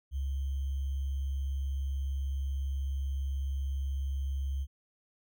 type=tone with sample-and-hold; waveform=sine; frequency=68.2 Hz; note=C#2; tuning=28 cents flat; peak=-30 dBFS; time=0.11-4.67 s; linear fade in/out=50 ms; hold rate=3150 Hz; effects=none